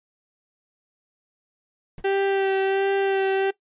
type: noise with exponential decay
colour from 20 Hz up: brown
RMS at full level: -32 dBFS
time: 1.98-2.06 s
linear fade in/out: 2 ms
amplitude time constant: 17 ms
type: tone with vibrato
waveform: 35% pulse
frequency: 389.7 Hz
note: G4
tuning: 10 cents flat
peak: -18 dBFS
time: 2.04-3.51 s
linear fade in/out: 10 ms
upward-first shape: sine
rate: 1.4 Hz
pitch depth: 17 cents each way
effects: noise-tail reverb RT60 0.1 s tail -19 dB re dry + resampled to 8000 Hz